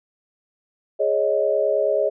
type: chord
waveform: sine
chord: Ab suspended fourth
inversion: none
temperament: just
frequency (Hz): 415.3 / 553.7 / 623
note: Ab4 / Db5 / Eb5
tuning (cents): 0 / -2 / +2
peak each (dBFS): -23 / -21 / -21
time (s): 0.99-2.1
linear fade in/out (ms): 20
effects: none